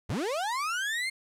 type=linear sweep; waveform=35% pulse; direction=up; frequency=65.41 to 2153 Hz; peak=-27 dBFS; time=0.09-1.1 s; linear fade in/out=10 ms; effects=low-pass 10000 Hz 12 dB/octave + 10-bit